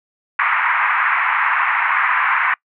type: band-pass noise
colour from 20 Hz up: pink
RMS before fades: -17 dBFS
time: 0.39-2.54 s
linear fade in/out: 2 ms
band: 930 to 2300 Hz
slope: 48 dB/octave
effects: noise-tail reverb RT60 0.1 s tail -25 dB re dry